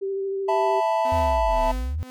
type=tone with vibrato; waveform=sine; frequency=390.3 Hz; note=G4; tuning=8 cents flat; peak=-24 dBFS; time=0.01-0.81 s; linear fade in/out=20 ms; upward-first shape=sine; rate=13 Hz; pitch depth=16 cents each way
type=chord; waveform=triangle; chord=E suspended fourth; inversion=none; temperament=equal; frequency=659.3 / 880 / 987.8 Hz; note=E5 / A5 / B5; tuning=0 / 0 / 0 cents; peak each=-21 / -21 / -26 dBFS; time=0.48-1.72 s; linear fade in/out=10 ms
type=tone with tremolo; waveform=sawtooth; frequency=254.9 Hz; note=C4; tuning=45 cents flat; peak=-27 dBFS; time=1.05-2.1 s; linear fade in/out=0 ms; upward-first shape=triangle; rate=1.9 Hz; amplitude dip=100%
type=linear two-way sweep; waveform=sine; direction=down then up; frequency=86.5 to 33.7 to 86.5 Hz; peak=-24 dBFS; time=1.12-2.03 s; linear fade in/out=0 ms; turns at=1.64 s
effects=none